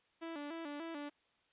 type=tone with vibrato; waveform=sawtooth; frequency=309.8 Hz; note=D#4; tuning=7 cents flat; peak=-38 dBFS; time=0.21-1.1 s; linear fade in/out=20 ms; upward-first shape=square; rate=3.4 Hz; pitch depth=110 cents each way; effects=white hiss -74 dBFS RMS until 1.52 s + resampled to 8000 Hz